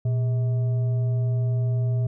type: tone with frequency modulation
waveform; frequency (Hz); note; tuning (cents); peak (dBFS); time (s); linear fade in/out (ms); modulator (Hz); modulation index
sine; 120; B2; -49; -20; 0.05-2.07; 5; 524; 0.22
effects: none